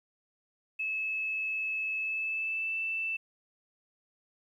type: tone with pitch glide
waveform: sine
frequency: 2598 to 2654 Hz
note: E7 to E7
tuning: -26 to +11 cents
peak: -30 dBFS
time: 0.79-3.17 s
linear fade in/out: 10 ms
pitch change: +37 cents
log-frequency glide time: 1.96-2.78 s
effects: 11-bit